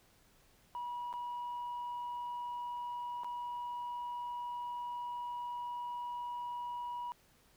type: tone with dropouts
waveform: sine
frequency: 968 Hz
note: B5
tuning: 35 cents flat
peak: -36 dBFS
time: 0.75-7.12 s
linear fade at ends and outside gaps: 0 ms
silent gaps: 1.128-1.138 / 3.235-3.245 s
effects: tanh soft clip ceiling -36 dBFS + pink hiss -67 dBFS RMS until 7.56 s